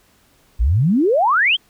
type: exponential sweep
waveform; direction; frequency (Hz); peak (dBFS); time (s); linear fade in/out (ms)
sine; up; 50.5 to 3339; -12; 0.59-1.57; 20
effects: pink hiss -56 dBFS RMS until 1.69 s